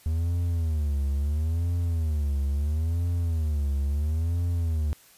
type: tone with vibrato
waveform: triangle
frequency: 77.78 Hz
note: D#2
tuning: in tune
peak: -21 dBFS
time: 0.06-4.93 s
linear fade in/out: 0 ms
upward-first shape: sine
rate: 0.74 Hz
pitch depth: 190 cents each way
effects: white hiss -55 dBFS RMS until 5.17 s + resampled to 32000 Hz